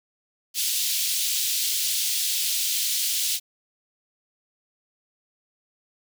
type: high-pass noise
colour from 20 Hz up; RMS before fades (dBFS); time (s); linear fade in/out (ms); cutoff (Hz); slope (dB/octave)
pink; -25; 0.54-3.4; 50; 3200; 24
effects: none